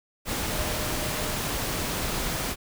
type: tone in noise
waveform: sine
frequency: 611 Hz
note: D#5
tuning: 32 cents flat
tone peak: -38 dBFS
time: 0.48-1.38 s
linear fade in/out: 50 ms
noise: pink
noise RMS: -29 dBFS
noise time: 0.25-2.56 s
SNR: -12 dB
effects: none